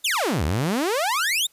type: exponential two-way sweep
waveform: sawtooth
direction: down then up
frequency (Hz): 3811 to 69.3 to 3811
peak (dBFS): -17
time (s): 0.04-1.47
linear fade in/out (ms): 10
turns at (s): 0.44
effects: white hiss -59 dBFS RMS until 1.52 s + resampled to 32000 Hz